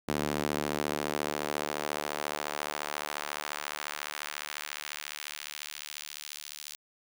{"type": "tone with high-pass filter sweep", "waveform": "sawtooth", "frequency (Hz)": 74.3, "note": "D2", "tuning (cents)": 21, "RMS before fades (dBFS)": -36, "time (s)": [0.08, 6.76], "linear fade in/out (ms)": 10, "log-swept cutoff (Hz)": [230, 4300], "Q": 0.86, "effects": []}